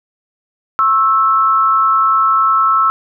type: tone pair together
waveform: sine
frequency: 1087.7 / 1318.5 Hz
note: C#6 / E6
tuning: -33 / 0 cents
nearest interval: minor third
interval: 333 cents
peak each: -15 / -10 dBFS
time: 0.79-2.9 s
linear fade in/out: 0 ms
effects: none